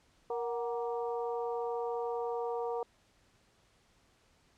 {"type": "harmonic tone with a mistuned harmonic", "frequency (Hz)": 234.9, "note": "A#3", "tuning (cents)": 13, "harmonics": [2, 3, 4, 5], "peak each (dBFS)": [-34, -40, -41, -47], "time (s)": [0.3, 2.83], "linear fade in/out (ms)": 2, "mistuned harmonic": 3, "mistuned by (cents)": 81, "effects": ["pink hiss -68 dBFS RMS until 4.57 s", "low-pass 8000 Hz 12 dB/octave"]}